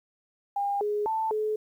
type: tone with pitch steps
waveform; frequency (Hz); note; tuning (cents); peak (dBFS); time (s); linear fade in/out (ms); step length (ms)
sine; 805 / 416.8 / 885 / 429.1; G5 / G#4 / A5 / A4; +46 / +6 / +10 / -43; -25; 0.56-1.56; 5; 250
effects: 10-bit